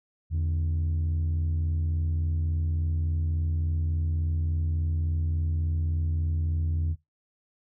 sine tone pair together, 82.41 / 145.92 Hz, E2 / D3, 0 / -11 cents, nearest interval minor seventh, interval 989 cents, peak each -22 / -32 dBFS, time 0.3-6.96 s, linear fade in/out 50 ms, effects noise-tail reverb RT60 0.2 s tail -23 dB re dry + tanh soft clip ceiling -22 dBFS

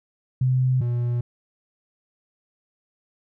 sine / triangle tone pair in turn, 128.6 / 120.54 Hz, C3 / B2, -30 / -42 cents, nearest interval minor second, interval 112 cents, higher first, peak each -17 / -19 dBFS, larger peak first, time 0.41-0.81 / 0.81-1.21 s, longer neither, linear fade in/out 5 ms, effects none

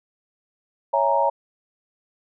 sine chord, A# half-diminished seventh, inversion first, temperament equal with one note detuned, 556.6 / 659.3 / 830.6 / 932.3 Hz, C#5 / E5 / G#5 / A#5, +7 / 0 / 0 / 0 cents, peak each -22 / -25 / -25 / -20 dBFS, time 0.93-1.3 s, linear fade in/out 10 ms, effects none

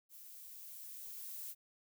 violet noise with level ramp, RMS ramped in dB -55 to -45 dBFS, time 0.09-1.55 s, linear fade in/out 50 ms, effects none

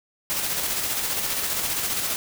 white noise with tremolo, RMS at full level -25 dBFS, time 0.3-2.16 s, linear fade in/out 0 ms, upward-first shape square, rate 15 Hz, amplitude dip 30%, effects none

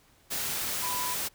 sine tone in noise, 992 Hz, B5, 7 cents sharp, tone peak -33 dBFS, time 0.82-1.15 s, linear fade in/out 20 ms, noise white, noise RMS -32 dBFS, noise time 0.3-1.29 s, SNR -4 dB, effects pink hiss -62 dBFS RMS until 1.34 s

